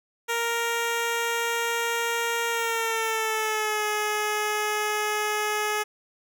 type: tone with pitch glide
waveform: 10% pulse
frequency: 466.2 to 422.6 Hz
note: A#4 to G#4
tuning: 0 to +30 cents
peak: -16 dBFS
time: 0.28-5.84 s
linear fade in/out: 20 ms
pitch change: -170 cents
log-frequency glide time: 2.49-3.85 s
effects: none